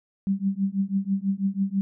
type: tone with tremolo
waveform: sine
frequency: 195.5 Hz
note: G3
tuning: 4 cents flat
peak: -18 dBFS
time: 0.27-1.81 s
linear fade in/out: 0 ms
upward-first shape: triangle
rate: 6.1 Hz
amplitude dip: 100%
effects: none